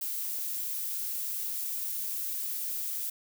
violet noise, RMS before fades -34 dBFS, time 0.01-3.1 s, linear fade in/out 5 ms, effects none

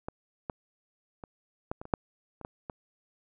clicks, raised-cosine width 1 ms, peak -21 / -19 / -28 / -18 / -27 / -30 / -10 / -30 / -23 / -23 dBFS, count 10, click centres 0.085 / 0.498 / 1.238 / 1.715 / 1.815 / 1.854 / 1.938 / 2.413 / 2.449 / 2.698 s, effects none

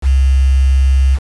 sine tone with quantisation, 66.7 Hz, C2, 34 cents sharp, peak -7 dBFS, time 0.02-1.19 s, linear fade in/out 50 ms, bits 5, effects resampled to 24000 Hz

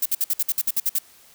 violet noise bursts, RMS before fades -21 dBFS, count 11, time 0.02-0.987 s, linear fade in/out 5 ms, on 37 ms, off 56 ms, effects white hiss -52 dBFS RMS until 1.34 s

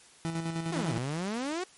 30% pulse tone with tremolo, 164.81 Hz, E3, in tune, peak -27 dBFS, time 0.25-0.98 s, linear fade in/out 0 ms, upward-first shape square, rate 9.8 Hz, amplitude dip 45%
sawtooth exponential two-way sweep, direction down then up, 382 to 110 to 382 Hz, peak -27 dBFS, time 0.72-1.64 s, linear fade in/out 5 ms, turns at 0.94 s
effects white hiss -56 dBFS RMS until 1.77 s + MP3 48 kbps

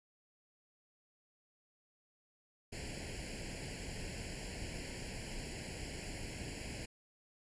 pink noise with comb filter, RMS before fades -44 dBFS, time 2.72-6.86 s, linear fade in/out 10 ms, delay 0.41 ms, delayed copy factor +0.95, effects resampled to 22050 Hz

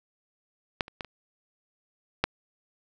clicks, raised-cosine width 0.3 ms, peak -9 / -27 / -18 / -28 / -6 dBFS, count 5, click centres 0.808 / 0.881 / 1.008 / 1.047 / 2.24 s, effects none

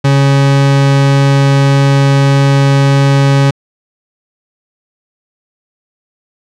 40% pulse tone, 138.59 Hz, C#3, in tune, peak -5 dBFS, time 0.04-3.51 s, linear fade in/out 10 ms, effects low-pass 6000 Hz 12 dB/octave

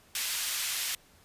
pink high-pass noise, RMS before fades -32 dBFS, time 0.15-0.95 s, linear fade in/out 2 ms, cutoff 2400 Hz, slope 12 dB/octave, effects pink hiss -60 dBFS RMS until 1.24 s + resampled to 32000 Hz

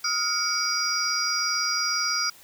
sine tone cluster, 1266 / 1408 / 2259 / 4858 / 5670 Hz, D#6 / F6 / C#7 / D#8 / F8, +30 / +14 / +32 / -42 / +25 cents, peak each -33 / -30 / -34 / -26 / -29 dBFS, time 0.04-2.3 s, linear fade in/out 5 ms, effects white hiss -51 dBFS RMS until 2.43 s

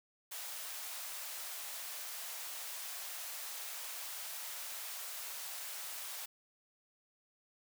white high-pass noise, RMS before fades -44 dBFS, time 0.31-6.26 s, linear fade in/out 10 ms, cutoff 570 Hz, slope 24 dB/octave, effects none

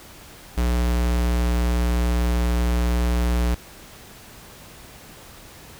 square tone, 59.9 Hz, A#1, 48 cents sharp, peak -19 dBFS, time 0.57-3.55 s, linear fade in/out 10 ms, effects pink hiss -44 dBFS RMS until 5.79 s

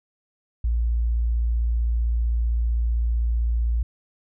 sine tone, 57.8 Hz, A#1, 14 cents flat, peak -19 dBFS, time 0.64-3.83 s, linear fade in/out 5 ms, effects none

